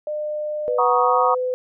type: tone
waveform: sine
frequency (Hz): 603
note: D5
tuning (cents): +46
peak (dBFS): -23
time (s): 0.07-0.79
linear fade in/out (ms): 2
type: tone with pitch glide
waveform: sine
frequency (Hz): 493.9 to 505.2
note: B4 to B4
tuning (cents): 0 to +39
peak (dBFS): -20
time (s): 0.68-1.54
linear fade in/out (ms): 0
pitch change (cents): +39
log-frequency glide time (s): 0.98-1.21
type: chord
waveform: sine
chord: D# minor seventh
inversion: first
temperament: equal with one note detuned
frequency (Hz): 740 / 947.5 / 1108.7 / 1244.5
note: F#5 / A#5 / C#6 / D#6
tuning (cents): 0 / +28 / 0 / 0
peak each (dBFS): -21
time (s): 0.78-1.35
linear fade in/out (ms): 10
effects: none